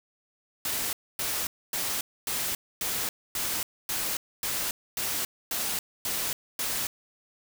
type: noise bursts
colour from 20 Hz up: white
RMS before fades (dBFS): -30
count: 12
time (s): 0.65-6.87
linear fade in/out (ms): 2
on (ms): 280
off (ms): 260
effects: none